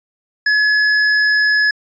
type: tone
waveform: square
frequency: 1700 Hz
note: G#6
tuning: 40 cents sharp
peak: -12 dBFS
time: 0.46-1.71 s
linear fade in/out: 5 ms
effects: resampled to 16000 Hz